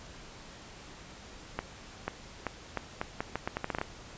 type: accelerating click train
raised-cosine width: 0.5 ms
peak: -16 dBFS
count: 14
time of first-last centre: 1.59-3.814 s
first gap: 490 ms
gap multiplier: 0.79
effects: pink hiss -49 dBFS RMS until 4.17 s + resampled to 16000 Hz